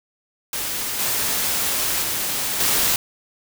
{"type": "noise with level steps", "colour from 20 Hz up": "white", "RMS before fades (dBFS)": [-26, -22, -24, -19], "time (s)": [0.53, 2.96], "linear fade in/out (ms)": 2, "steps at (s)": [0.99, 2.02, 2.6], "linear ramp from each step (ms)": 5, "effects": []}